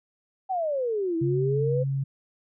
sine exponential two-way sweep, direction down then up, 780 to 324 to 516 Hz, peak -24 dBFS, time 0.49-1.84 s, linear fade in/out 20 ms, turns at 1.17 s
sine tone, 136.7 Hz, C#3, 24 cents flat, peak -24 dBFS, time 1.21-2.04 s, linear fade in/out 10 ms
effects none

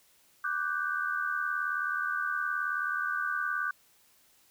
sine tone cluster, 1173 / 1485 / 1564 Hz, D6 / F#6 / G6, -2 / +6 / -4 cents, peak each -34 / -32 / -34 dBFS, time 0.44-3.71 s, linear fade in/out 5 ms, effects white hiss -64 dBFS RMS until 4.5 s

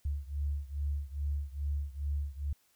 sine beating tone pair, 71 / 73.4 Hz, C#2 / D2, +42 / 0 cents, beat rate 2.4 Hz, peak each -34 / -36 dBFS, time 0.05-2.53 s, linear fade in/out 5 ms, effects white hiss -70 dBFS RMS until 2.75 s

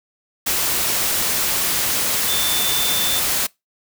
sine tone in noise, 3546 Hz, A7, 13 cents sharp, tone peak -22 dBFS, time 2.28-3.2 s, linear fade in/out 10 ms, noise white, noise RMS -20 dBFS, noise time 0.46-3.47 s, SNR -5 dB, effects noise-tail reverb RT60 0.2 s tail -24 dB re dry

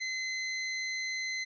sawtooth tone, 2051 Hz, C7, 35 cents flat, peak -29 dBFS, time 0-1.45 s, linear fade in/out 20 ms, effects resampled to 16000 Hz

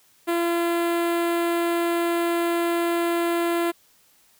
sawtooth tone with notch filter, 341.1 Hz, F4, 41 cents flat, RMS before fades -23 dBFS, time 0.27-3.72 s, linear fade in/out 20 ms, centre 5600 Hz, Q 0.87, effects white hiss -59 dBFS RMS until 4.39 s

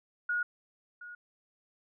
sine tone with echo, 1445 Hz, F#6, 41 cents flat, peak -28 dBFS, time 0.29-0.43 s, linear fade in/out 5 ms, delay 720 ms, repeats 1, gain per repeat -15 dB, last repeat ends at 1.15 s, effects none

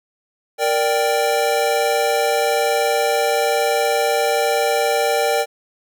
square chord, G minor, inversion first, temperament equal, 466.2 / 587.3 / 784 Hz, Bb4 / D5 / G5, 0 / 0 / 0 cents, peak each -21 dBFS, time 0.58-5.46 s, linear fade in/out 50 ms, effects none

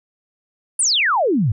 sine exponential sweep, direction down, 10120 to 95.6 Hz, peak -14 dBFS, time 0.79-1.52 s, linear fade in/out 5 ms, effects none

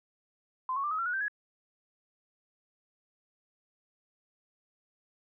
sine tone with pitch steps, 1031 / 1105 / 1184.3 / 1269.3 / 1360.4 / 1458.1 / 1562.7 / 1674.9 Hz, C6 / C#6 / D6 / D#6 / F6 / F#6 / G6 / G#6, -26 / -6 / +14 / +34 / -46 / -26 / -6 / +14 cents, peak -29 dBFS, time 0.69-1.282 s, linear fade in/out 2 ms, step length 74 ms, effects none

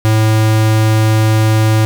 square tone, 109.4 Hz, A2, 9 cents flat, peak -9 dBFS, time 0.05-1.85 s, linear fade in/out 0 ms, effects none

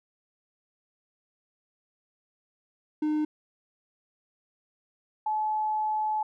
triangle / sine tone pair in turn, 304.6 / 859.2 Hz, D#4 / A5, -37 / -41 cents, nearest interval octave + tritone, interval 1796 cents, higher second, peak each -22 / -25 dBFS, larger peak first, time 3.02-3.25 / 5.26-6.23 s, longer second, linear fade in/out 5 ms, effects none

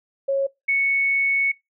sine tone pair in turn, 548 / 2214 Hz, C#5 / C#7, -20 / -3 cents, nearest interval 2 octaves, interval 2417 cents, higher second, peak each -18 / -17 dBFS, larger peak second, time 0.28-0.47 / 0.68-1.52 s, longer second, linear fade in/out 10 ms, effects noise-tail reverb RT60 0.2 s tail -23 dB re dry

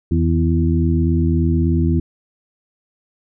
harmonic tone with a mistuned harmonic, 83.4 Hz, E2, 21 cents sharp, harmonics 1 / 2 / 3 / 4, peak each -16 / -19 / -21 / -22 dBFS, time 0.11-2 s, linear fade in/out 5 ms, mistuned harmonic 2, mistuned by -54 cents, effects none

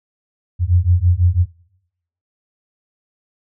sine beating tone pair, 85.7 / 91.7 Hz, F2 / F#2, -32 / -15 cents, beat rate 6 Hz, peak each -14 dBFS, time 0.59-1.46 s, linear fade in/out 50 ms, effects noise-tail reverb RT60 0.8 s tail -24 dB re dry

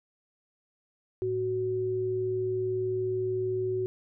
sine tone pair together, 110.8 / 372.4 Hz, A2 / F#4, +13 / +11 cents, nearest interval octave + major sixth, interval 2098 cents, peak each -36 / -27 dBFS, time 1.22-3.86 s, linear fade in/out 0 ms, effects none

